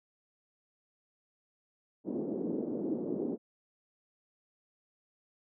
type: band-pass noise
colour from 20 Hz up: pink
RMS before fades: -35 dBFS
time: 2.04-3.38 s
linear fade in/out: 50 ms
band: 230 to 420 Hz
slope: 24 dB/octave
effects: none